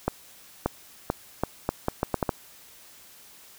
accelerating click train, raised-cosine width 1 ms, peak -9 dBFS, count 10, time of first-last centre 0.08-2.292 s, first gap 580 ms, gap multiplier 0.76, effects white hiss -51 dBFS RMS until 3.58 s

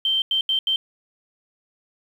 sine tone bursts at uneven times, 3127 Hz, G7, 5 cents flat, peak -18 dBFS, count 4, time 0.05-0.22 / 0.31-0.41 / 0.49-0.59 / 0.67-0.76 s, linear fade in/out 2 ms, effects 8-bit

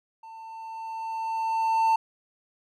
triangle tone with level ramp, 896 Hz, A5, 31 cents sharp, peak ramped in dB -40 to -16 dBFS, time 0.23-1.96 s, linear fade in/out 5 ms, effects none

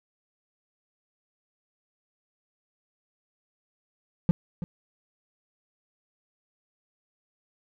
triangle tone with echo, 173.3 Hz, F3, 13 cents flat, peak -13 dBFS, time 4.29-4.31 s, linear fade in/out 0 ms, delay 330 ms, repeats 1, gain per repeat -14 dB, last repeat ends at 4.64 s, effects none

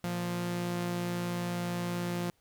sawtooth tone pair together, 116.54 / 175.13 Hz, A#2 / F3, 0 / +5 cents, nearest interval perfect fifth, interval 705 cents, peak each -36 / -28 dBFS, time 0.04-2.3 s, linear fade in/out 0 ms, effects pink hiss -71 dBFS RMS until 2.4 s

